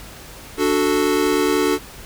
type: chord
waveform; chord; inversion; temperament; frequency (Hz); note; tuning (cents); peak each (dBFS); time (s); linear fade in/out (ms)
square; D major; none; equal; 293.7 / 370 / 440; D4 / F#4 / A4; 0 / 0 / 0; -21; 0.57-1.79; 50
effects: added 50 Hz sine -45 dBFS peak until 2.05 s + pink hiss -39 dBFS RMS until 2.05 s